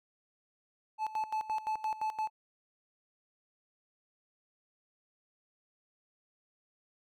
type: tone with tremolo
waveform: triangle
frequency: 868 Hz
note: A5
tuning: 24 cents flat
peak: -28 dBFS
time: 0.98-2.3 s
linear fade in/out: 50 ms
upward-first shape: square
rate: 5.8 Hz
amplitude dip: 80%
effects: none